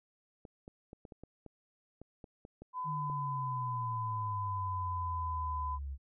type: clicks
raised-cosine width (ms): 2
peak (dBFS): -35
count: 12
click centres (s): 0.452 / 0.679 / 0.931 / 1.052 / 1.122 / 1.236 / 1.463 / 2.016 / 2.242 / 2.451 / 2.62 / 3.099
type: tone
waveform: sine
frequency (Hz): 1008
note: B5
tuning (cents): +35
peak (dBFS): -35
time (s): 2.73-5.79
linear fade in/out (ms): 50
type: exponential sweep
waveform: sine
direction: down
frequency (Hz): 155.56 to 67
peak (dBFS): -37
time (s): 2.84-5.98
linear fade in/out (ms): 50
effects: none